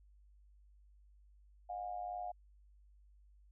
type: tone with amplitude modulation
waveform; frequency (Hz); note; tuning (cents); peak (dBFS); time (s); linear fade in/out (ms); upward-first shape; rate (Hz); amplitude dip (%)
sine; 717; F5; +45; -36; 1.69-2.32; 10; sine; 103; 75
effects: added 50 Hz sine -61 dBFS peak until 3.51 s